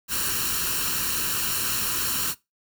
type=noise with comb filter; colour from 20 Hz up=white; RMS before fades=-26 dBFS; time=0.08-2.35 s; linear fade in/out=50 ms; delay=0.71 ms; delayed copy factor=+0.7; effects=noise-tail reverb RT60 0.2 s tail -20 dB re dry